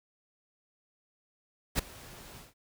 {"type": "noise with ADSR envelope", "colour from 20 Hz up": "pink", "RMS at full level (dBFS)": -27, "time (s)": [1.75, 2.54], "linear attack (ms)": 39, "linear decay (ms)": 7, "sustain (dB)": -22, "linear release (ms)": 160, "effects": []}